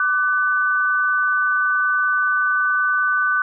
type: tone pair together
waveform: sine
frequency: 1174.7 / 1504.2 Hz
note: D6 / F#6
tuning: 0 / +28 cents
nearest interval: major third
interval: 428 cents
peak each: -21 / -17 dBFS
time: 0-3.42 s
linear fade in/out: 2 ms
effects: none